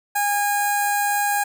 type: tone with notch filter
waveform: 15% pulse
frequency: 818 Hz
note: G#5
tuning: 26 cents flat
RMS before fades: -21 dBFS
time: 0.15-1.44 s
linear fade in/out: 10 ms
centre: 3100 Hz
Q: 0.64
effects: none